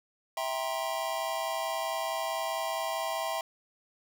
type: chord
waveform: square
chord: C dominant seventh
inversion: first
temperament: just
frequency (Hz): 654.1 / 784.9 / 941.9 / 1046.5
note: E5 / G5 / Bb5 / C6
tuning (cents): -14 / +2 / +18 / 0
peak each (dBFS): -35 / -37 / -39 / -38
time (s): 0.37-3.41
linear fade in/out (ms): 2
effects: none